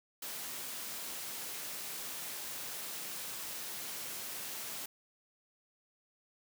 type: high-pass noise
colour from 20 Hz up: white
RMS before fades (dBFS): -42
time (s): 0.22-4.86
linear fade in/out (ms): 5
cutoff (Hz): 130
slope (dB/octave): 12
effects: none